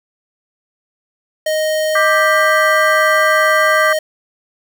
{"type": "tone", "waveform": "square", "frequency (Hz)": 622.3, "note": "D#5", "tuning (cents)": 0, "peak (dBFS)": -15, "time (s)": [1.46, 3.99], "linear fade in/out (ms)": 5}
{"type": "harmonic tone", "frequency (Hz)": 393.9, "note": "G4", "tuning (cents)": 8, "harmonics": [3, 4, 5], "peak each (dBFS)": [-15, -16, -17], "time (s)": [1.95, 3.93], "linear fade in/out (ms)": 5}
{"effects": ["7-bit"]}